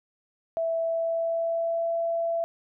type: tone with pitch glide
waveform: sine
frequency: 659.3 to 670 Hz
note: E5 to E5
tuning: 0 to +28 cents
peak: -24 dBFS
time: 0.57-2.44 s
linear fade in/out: 0 ms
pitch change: +28 cents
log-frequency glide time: 0.78-1.95 s
effects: none